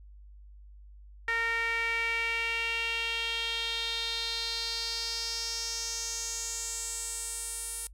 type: tone with band-pass filter sweep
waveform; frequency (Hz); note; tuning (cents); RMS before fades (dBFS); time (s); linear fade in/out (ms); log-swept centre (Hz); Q
sawtooth; 460; A#4; -23; -33; 1.28-7.87; 2; 1900 to 9700; 4.2
effects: noise-tail reverb RT60 0.1 s tail -23 dB re dry + added 50 Hz sine -48 dBFS peak until 7.93 s